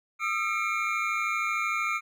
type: tone cluster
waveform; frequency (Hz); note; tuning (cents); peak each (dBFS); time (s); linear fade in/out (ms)
triangle; 1227 / 1340 / 2175 / 2370; D#6 / E6 / C#7 / D7; -25 / +28 / -33 / +15; -30; 0.19-2.01; 50
effects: none